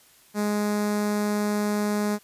sawtooth tone with notch filter, 208.1 Hz, G#3, 4 cents sharp, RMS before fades -25 dBFS, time 0.34-2.19 s, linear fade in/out 50 ms, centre 3000 Hz, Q 1.2, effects white hiss -56 dBFS RMS until 2.23 s + resampled to 32000 Hz

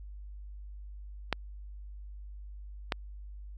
clicks, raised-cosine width 0.3 ms, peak -11 / -12 dBFS, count 2, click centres 1.327 / 2.922 s, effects added 50 Hz sine -42 dBFS peak until 3.57 s + AAC 32 kbps

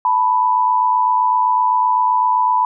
sine tone pair together, 880 / 987.8 Hz, A5 / B5, 0 / 0 cents, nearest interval major second, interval 200 cents, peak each -19 / -13 dBFS, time 0.05-2.65 s, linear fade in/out 2 ms, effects none

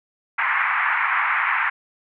white band-pass noise, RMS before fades -21 dBFS, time 0.38-1.7 s, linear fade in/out 10 ms, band 890 to 2200 Hz, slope 48 dB/octave, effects none

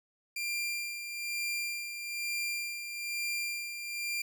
sawtooth tone with tremolo, 2383 Hz, D7, 25 cents sharp, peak -28 dBFS, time 0.36-4.22 s, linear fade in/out 5 ms, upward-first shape sine, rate 1.1 Hz, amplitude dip 55%, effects none

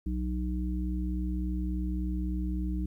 harmonic tone, 61.74 Hz, B1, in tune, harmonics 1 / 3 / 5, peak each -30 / -35 / -37 dBFS, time 0.06-2.86 s, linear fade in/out 5 ms, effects 11-bit

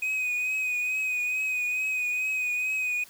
triangle tone with vibrato, 2504 Hz, D#7, 10 cents sharp, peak -24 dBFS, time 0.02-3.04 s, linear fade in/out 5 ms, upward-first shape triangle, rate 2.3 Hz, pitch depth 37 cents each way, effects white hiss -52 dBFS RMS until 3.09 s

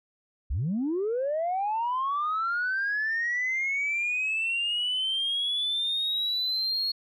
sine linear sweep, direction up, 49.32 to 4330 Hz, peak -24 dBFS, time 0.5-6.92 s, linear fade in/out 10 ms, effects tanh soft clip ceiling -22 dBFS

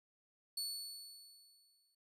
sawtooth tone with exponential decay, 4435 Hz, C#8, in tune, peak -34 dBFS, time 0.57-1.95 s, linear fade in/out 5 ms, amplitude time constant 300 ms, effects resampled to 32000 Hz

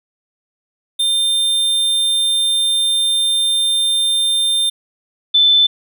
square / sine tone pair in turn, 3600 / 3524 Hz, A7 / A7, +39 / +2 cents, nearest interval unison, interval 37 cents, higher first, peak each -14 / -8 dBFS, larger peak second, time 0.99-4.7 / 5.34-5.67 s, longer first, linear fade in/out 10 ms, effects none

